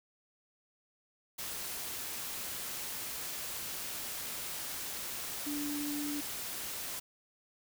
sine tone in noise, 291.7 Hz, D4, 12 cents flat, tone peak -35 dBFS, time 5.46-6.21 s, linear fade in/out 10 ms, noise white, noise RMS -40 dBFS, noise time 1.38-7 s, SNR +2 dB, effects none

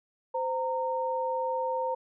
sine tone pair together, 517 / 921.2 Hz, C5 / A#5, -21 / -21 cents, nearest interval minor seventh, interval 1000 cents, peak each -30 / -30 dBFS, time 0.34-1.95 s, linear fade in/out 10 ms, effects none

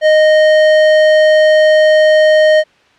square tone, 619 Hz, D#5, 9 cents flat, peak -6 dBFS, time 0.01-2.64 s, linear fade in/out 50 ms, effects white hiss -49 dBFS RMS until 2.98 s + low-pass 3000 Hz 12 dB/octave

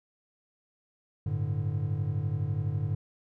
triangle chord, G suspended second, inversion none, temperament equal, 98 / 110 / 146.83 Hz, G2 / A2 / D3, 0 / 0 / 0 cents, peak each -30 dBFS, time 1.26-2.95 s, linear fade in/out 5 ms, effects none

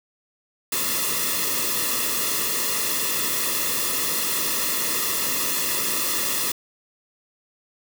white noise with comb filter, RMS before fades -24 dBFS, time 0.72-6.52 s, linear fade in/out 5 ms, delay 1.3 ms, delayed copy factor -1, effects none

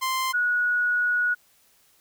sawtooth / sine tone pair in turn, 1044 / 1459.6 Hz, C6 / F#6, -4 / -24 cents, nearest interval tritone, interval 580 cents, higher second, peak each -20 dBFS, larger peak neither, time 0.01-0.33 / 0.33-1.35 s, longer second, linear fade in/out 20 ms, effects white hiss -61 dBFS RMS until 2 s

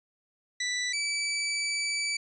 20% pulse tone pair in turn, 1975.5 / 2307 Hz, B6 / D7, 0 / -31 cents, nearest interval minor third, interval 269 cents, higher second, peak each -23 dBFS, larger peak neither, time 0.6-0.93 / 0.93-2.17 s, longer second, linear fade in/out 5 ms, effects resampled to 24000 Hz

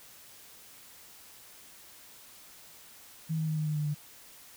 sine tone with pitch steps, 160 / 157.98 / 155.98 / 154.02 / 152.07 / 150.15 / 148.25 Hz, D#3 / D#3 / D#3 / D#3 / D#3 / D3 / D3, +49 / +27 / +5 / -17 / -39 / +39 / +17 cents, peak -28 dBFS, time 3.29-3.948 s, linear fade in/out 20 ms, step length 94 ms, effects white hiss -53 dBFS RMS until 4.56 s

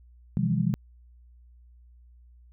sine tone cluster, 127.8 / 161 / 174 / 203.6 Hz, C3 / E3 / F3 / G#3, -40 / -41 / -6 / -34 cents, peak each -28 dBFS, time 0.37-0.74 s, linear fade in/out 0 ms, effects added 60 Hz sine -51 dBFS peak until 2.52 s

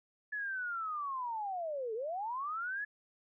sine linear two-way sweep, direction down then up, 1722 to 423.4 to 1722 Hz, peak -35 dBFS, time 0.32-2.85 s, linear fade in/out 10 ms, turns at 1.94 s, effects none

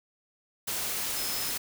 sine tone in noise, 5160 Hz, E8, 38 cents flat, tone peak -37 dBFS, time 1.16-1.51 s, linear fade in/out 10 ms, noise white, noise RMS -32 dBFS, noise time 0.67-1.58 s, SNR -8 dB, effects none

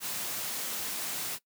white high-pass noise, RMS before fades -35 dBFS, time 0-1.39 s, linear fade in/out 50 ms, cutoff 100 Hz, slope 48 dB/octave, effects noise-tail reverb RT60 0.1 s tail -19 dB re dry

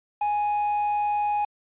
triangle tone with quantisation, 830.6 Hz, G#5, in tune, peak -20 dBFS, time 0.21-1.45 s, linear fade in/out 5 ms, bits 8, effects resampled to 8000 Hz

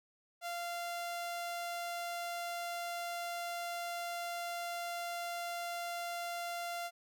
sawtooth tone, 692 Hz, F5, 16 cents flat, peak -34 dBFS, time 0.41-6.91 s, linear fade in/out 50 ms, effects none

